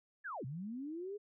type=linear two-way sweep; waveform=sine; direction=down then up; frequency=1760 to 119.7 to 423.3 Hz; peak=-40 dBFS; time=0.24-1.18 s; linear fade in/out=20 ms; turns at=0.45 s; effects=none